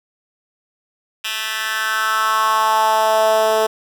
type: tone with high-pass filter sweep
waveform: 10% pulse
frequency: 219 Hz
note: A3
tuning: 8 cents flat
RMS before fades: -17 dBFS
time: 1.24-3.67 s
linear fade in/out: 10 ms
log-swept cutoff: 2400 to 500 Hz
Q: 3.6
effects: none